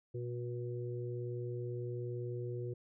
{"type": "harmonic tone", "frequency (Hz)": 121.2, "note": "B2", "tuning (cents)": -32, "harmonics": [1, 3, 4], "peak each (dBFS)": [-39, -42, -47], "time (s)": [0.14, 2.74], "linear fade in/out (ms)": 10, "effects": []}